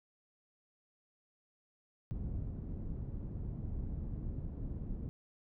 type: low-pass noise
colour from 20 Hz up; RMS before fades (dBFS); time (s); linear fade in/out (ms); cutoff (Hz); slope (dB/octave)
pink; -40; 2.11-5.09; 0; 200; 12
effects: none